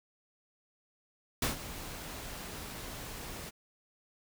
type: noise with ADSR envelope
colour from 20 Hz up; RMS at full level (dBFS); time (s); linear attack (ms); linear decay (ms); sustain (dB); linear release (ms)
pink; -29; 1.42-3.51; 4; 130; -14; 25
effects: none